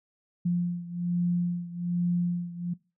sine beating tone pair, 174.61 / 175.81 Hz, F3 / F3, 0 / +12 cents, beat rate 1.2 Hz, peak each -27 / -30 dBFS, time 0.45-2.74 s, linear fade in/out 10 ms, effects noise-tail reverb RT60 0.3 s tail -22 dB re dry

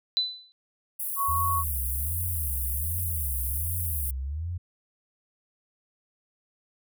sine tone with exponential decay, 4000 Hz, B7, 21 cents sharp, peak -19 dBFS, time 0.17-0.52 s, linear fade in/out 0 ms, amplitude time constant 75 ms
pink high-pass noise, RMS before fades -32 dBFS, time 0.99-4.11 s, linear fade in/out 10 ms, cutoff 10000 Hz, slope 48 dB/octave
sine tone, 1108.7 Hz, C#6, in tune, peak -24 dBFS, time 1.16-1.64 s, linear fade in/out 50 ms
sine tone with vibrato, 76 Hz, D#2, 40 cents flat, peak -29 dBFS, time 1.28-4.58 s, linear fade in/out 10 ms, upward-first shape sine, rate 1.3 Hz, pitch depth 260 cents each way
effects none

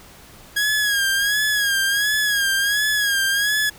sawtooth tone with vibrato, 1648 Hz, G#6, 14 cents flat, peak -14 dBFS, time 0.56-3.7 s, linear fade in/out 10 ms, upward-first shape sine, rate 1.4 Hz, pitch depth 69 cents each way, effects pink hiss -45 dBFS RMS until 3.78 s

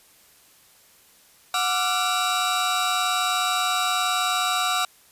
35% pulse tone cluster, 731 / 1173 / 1363 / 3849 Hz, F#5 / D6 / F6 / B7, -21 / -2 / -43 / -45 cents, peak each -25 dBFS, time 1.54-4.85 s, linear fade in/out 2 ms, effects white hiss -55 dBFS RMS until 5.11 s + resampled to 32000 Hz

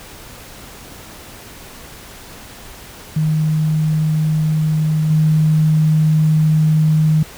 sine tone with level steps, 155.56 Hz, D#3, in tune, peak -13 / -10 dBFS, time 3.16-7.23 s, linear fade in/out 5 ms, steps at 5.1 s, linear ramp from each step 5 ms, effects pink hiss -37 dBFS RMS until 7.37 s

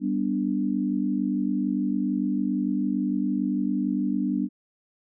sine chord, G major, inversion none, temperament equal, 196 / 246.9 / 293.7 Hz, G3 / B3 / D4, 0 / 0 / 0 cents, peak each -27 dBFS, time 0-4.49 s, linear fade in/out 50 ms, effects none

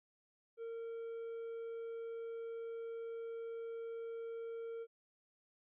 triangle tone, 458.9 Hz, A#4, 27 cents flat, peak -40 dBFS, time 0.57-4.87 s, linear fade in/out 50 ms, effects resampled to 8000 Hz

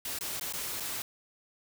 white noise with dropouts, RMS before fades -36 dBFS, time 0.05-1.02 s, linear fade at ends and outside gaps 2 ms, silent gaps 0.188-0.209 / 0.397-0.41 / 0.525-0.535 / 0.8-0.804 s, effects none

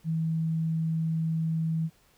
sine tone, 161.6 Hz, E3, 34 cents flat, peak -25 dBFS, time 0.04-1.9 s, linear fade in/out 50 ms, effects pink hiss -63 dBFS RMS until 2.17 s

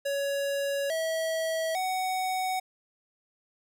square tone with pitch steps, 560 / 647 / 747.5 Hz, C#5 / E5 / F#5, +18 / -32 / +17 cents, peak -28 dBFS, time 0.05-2.6 s, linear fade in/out 10 ms, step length 850 ms, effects none

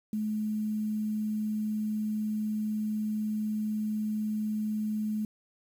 sine tone with quantisation, 214 Hz, A3, 48 cents flat, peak -28 dBFS, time 0.13-5.25 s, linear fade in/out 2 ms, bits 9, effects none

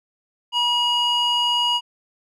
square tone with band-pass filter, 962 Hz, B5, 46 cents flat, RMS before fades -20 dBFS, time 0.52-1.81 s, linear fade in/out 50 ms, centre 2400 Hz, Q 3.8, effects none

